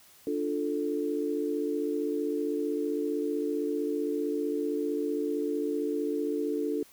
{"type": "chord", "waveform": "sine", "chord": "D minor", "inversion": "none", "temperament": "equal", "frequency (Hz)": [293.7, 349.2, 440], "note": ["D4", "F4", "A4"], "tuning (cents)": [0, 0, 0], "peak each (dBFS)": [-31, -34, -31], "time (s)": [0.27, 6.83], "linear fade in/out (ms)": 2, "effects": ["white hiss -57 dBFS RMS until 6.92 s"]}